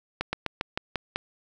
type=slowing click train; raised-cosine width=0.3 ms; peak=-11 dBFS; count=7; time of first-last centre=0.21-1.16 s; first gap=120 ms; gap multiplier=1.11; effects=none